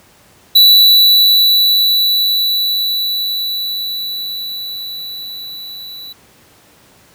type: tone with level ramp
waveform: square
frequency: 3951 Hz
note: B7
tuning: in tune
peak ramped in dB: -4 to -29 dBFS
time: 0.55-6.13 s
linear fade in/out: 10 ms
effects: pink hiss -47 dBFS RMS until 7.14 s + high-pass 80 Hz 12 dB/octave